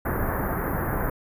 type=band-stop noise; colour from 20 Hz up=pink; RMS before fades=-26 dBFS; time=0.05-1.1 s; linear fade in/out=5 ms; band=1800 to 13000 Hz; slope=48 dB/octave; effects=resampled to 32000 Hz